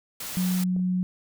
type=noise; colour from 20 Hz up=white; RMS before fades=-35 dBFS; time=0.2-0.64 s; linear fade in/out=5 ms
type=tone; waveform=sine; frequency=182.6 Hz; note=F#3; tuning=23 cents flat; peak=-22 dBFS; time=0.37-1.03 s; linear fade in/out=0 ms
type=clicks; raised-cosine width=2 ms; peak=-29 / -37 dBFS; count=2; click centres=0.764 / 0.794 s
effects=none